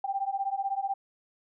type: beating tone pair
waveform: sine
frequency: 778 / 794 Hz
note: G5 / G5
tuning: -13 / +22 cents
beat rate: 16 Hz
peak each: -31 dBFS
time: 0.04-0.94 s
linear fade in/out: 5 ms
effects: none